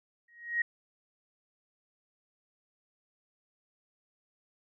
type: tone with exponential growth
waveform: sine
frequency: 1885 Hz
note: A#6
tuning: 19 cents sharp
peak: -23 dBFS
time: 0.28-0.62 s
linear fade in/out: 5 ms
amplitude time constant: 73 ms
effects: none